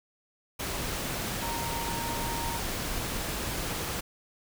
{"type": "tone in noise", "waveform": "sine", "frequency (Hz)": 928, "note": "A#5", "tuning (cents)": -8, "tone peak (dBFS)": -35, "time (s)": [1.42, 2.58], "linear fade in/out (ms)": 10, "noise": "pink", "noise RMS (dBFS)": -33, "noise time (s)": [0.59, 4.01], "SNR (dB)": -5, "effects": []}